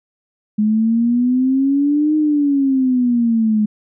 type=exponential two-way sweep; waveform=sine; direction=up then down; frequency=209.8 to 308.8 to 209.8 Hz; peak=-12 dBFS; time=0.58-3.66 s; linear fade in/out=10 ms; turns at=2.16 s; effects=none